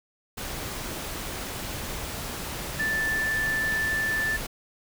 sine tone in noise, 1760 Hz, A6, in tune, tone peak -24 dBFS, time 2.79-4.37 s, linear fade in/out 10 ms, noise pink, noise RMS -34 dBFS, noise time 0.37-4.47 s, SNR +7 dB, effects none

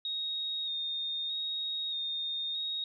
sine tone with vibrato, 3714 Hz, A#7, 7 cents flat, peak -32 dBFS, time 0.05-2.84 s, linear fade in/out 2 ms, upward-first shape square, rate 0.8 Hz, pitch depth 20 cents each way, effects none

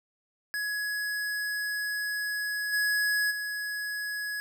square tone with level steps, 1679 Hz, G#6, 18 cents sharp, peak -30 / -25 / -32 dBFS, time 0.54-4.4 s, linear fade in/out 0 ms, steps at 2.72 / 3.3 s, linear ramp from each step 20 ms, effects none

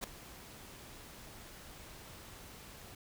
pink noise with ADSR envelope, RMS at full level -36 dBFS, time 0.01-2.95 s, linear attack 29 ms, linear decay 4 ms, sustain -16 dB, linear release 4 ms, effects none

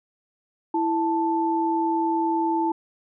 sine tone pair together, 330.2 / 880 Hz, E4 / A5, +3 / 0 cents, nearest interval octave + perfect fourth, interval 1697 cents, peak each -23 dBFS, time 0.74-2.72 s, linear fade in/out 5 ms, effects none

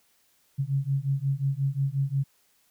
sine beating tone pair, 134.9 / 140.5 Hz, C#3 / C#3, -47 / +24 cents, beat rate 5.6 Hz, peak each -27 dBFS, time 0.58-2.24 s, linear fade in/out 20 ms, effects white hiss -66 dBFS RMS until 2.7 s

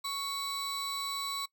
35% pulse tone pair together, 1110 / 3958 Hz, C#6 / B7, +2 / +3 cents, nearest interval octave + minor seventh, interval 2201 cents, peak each -35 / -34 dBFS, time 0.04-1.46 s, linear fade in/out 10 ms, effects noise-tail reverb RT60 0.1 s tail -21 dB re dry

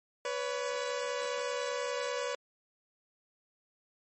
sawtooth tone pair together, 493.9 / 564.1 Hz, B4 / C#5, 0 / +30 cents, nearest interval major second, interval 230 cents, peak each -31 / -32 dBFS, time 0.25-2.35 s, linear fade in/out 2 ms, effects MP3 32 kbps

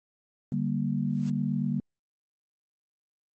sine chord, G minor, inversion second, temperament just, 147 / 196 / 235.2 Hz, D3 / G3 / Bb3, +2 / 0 / +16 cents, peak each -30 dBFS, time 0.52-1.8 s, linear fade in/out 2 ms
white noise with exponential growth, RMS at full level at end -43 dBFS, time 1.01-1.3 s, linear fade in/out 5 ms, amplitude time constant 63 ms
effects Opus 24 kbps

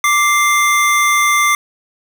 square tone pair together, 1174.7 / 2093 Hz, D6 / C7, 0 / 0 cents, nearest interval minor seventh, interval 1000 cents, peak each -14 dBFS, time 0.04-1.55 s, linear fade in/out 2 ms, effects none

